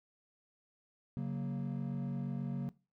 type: chord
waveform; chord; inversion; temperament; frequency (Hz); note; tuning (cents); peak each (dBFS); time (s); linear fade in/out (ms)
triangle; F# major; second; equal; 138.59 / 185 / 233.1; C#3 / F#3 / A#3; 0 / 0 / 0; -35 / -37 / -38; 1.17-2.69; 0
effects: noise-tail reverb RT60 0.3 s tail -20 dB re dry + tanh soft clip ceiling -27 dBFS